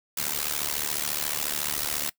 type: noise with amplitude modulation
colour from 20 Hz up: white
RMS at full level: -25 dBFS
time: 0.17-2.1 s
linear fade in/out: 5 ms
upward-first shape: sine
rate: 74.1 Hz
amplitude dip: 95%
effects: noise-tail reverb RT60 0.1 s tail -21 dB re dry